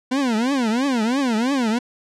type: tone with vibrato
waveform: 40% pulse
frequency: 246.9 Hz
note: B3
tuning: in tune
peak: -17 dBFS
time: 0.11-1.79 s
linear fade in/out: 10 ms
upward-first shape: triangle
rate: 3 Hz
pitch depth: 280 cents each way
effects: low-pass 7000 Hz 12 dB/octave